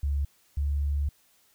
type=tone pair in turn; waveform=sine; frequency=70.8 / 71.62 Hz; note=C#2 / D2; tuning=+37 / -43 cents; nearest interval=unison; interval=20 cents; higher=second; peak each=-24 dBFS; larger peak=neither; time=0.03-0.25 / 0.57-1.09 s; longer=second; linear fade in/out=5 ms; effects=white hiss -64 dBFS RMS until 1.54 s